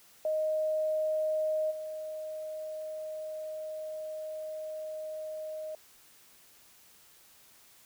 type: tone with level steps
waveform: sine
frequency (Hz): 622.3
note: D#5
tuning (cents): 0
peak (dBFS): -27 / -36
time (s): 0.25-5.75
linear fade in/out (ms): 2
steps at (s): 1.7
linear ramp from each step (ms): 20
effects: white hiss -59 dBFS RMS until 7.85 s